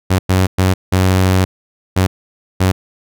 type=tone bursts at uneven times; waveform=sawtooth; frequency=93.4 Hz; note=F#2; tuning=17 cents sharp; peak=-6 dBFS; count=6; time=0.1-0.19 / 0.29-0.47 / 0.58-0.74 / 0.92-1.45 / 1.96-2.07 / 2.6-2.72 s; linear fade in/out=10 ms; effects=none